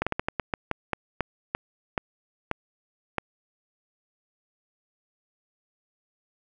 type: slowing click train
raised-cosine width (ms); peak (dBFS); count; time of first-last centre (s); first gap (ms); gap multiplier
0.5; -10; 14; 0.02-3.183; 46; 1.25
effects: none